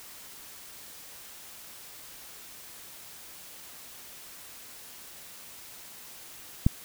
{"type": "click", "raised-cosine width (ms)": 5, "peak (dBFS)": -7, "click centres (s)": 6.665, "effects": ["white hiss -47 dBFS RMS until 6.84 s"]}